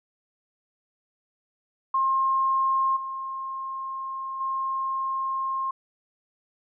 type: tone with level steps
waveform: sine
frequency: 1066 Hz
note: C6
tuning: 32 cents sharp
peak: -20 / -30 / -25 dBFS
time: 1.94-5.71 s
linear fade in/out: 5 ms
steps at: 2.96 / 4.4 s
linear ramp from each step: 10 ms
effects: none